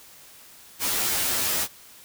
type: noise with comb filter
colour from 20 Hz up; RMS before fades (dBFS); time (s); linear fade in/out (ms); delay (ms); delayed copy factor
white; -25; 0.79-1.68; 50; 11; +0.75
effects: white hiss -49 dBFS RMS until 2.04 s